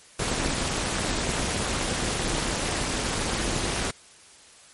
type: noise with amplitude modulation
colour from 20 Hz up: pink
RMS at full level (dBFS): -23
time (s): 0.19-3.91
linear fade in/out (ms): 5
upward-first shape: sine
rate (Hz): 296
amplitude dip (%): 90
effects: white hiss -51 dBFS RMS until 4.73 s + MP3 48 kbps